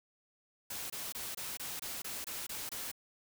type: noise bursts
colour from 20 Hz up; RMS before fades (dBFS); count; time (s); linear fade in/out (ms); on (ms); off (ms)
white; -41; 10; 0.7-2.916; 5; 200; 24
effects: none